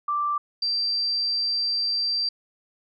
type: tone pair in turn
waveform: sine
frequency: 1174.7 / 4699 Hz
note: D6 / D8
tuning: 0 / 0 cents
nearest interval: 2 octaves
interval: 2400 cents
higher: second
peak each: -22 dBFS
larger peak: neither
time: 0.08-0.38 / 0.62-2.29 s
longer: second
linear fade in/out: 5 ms
effects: none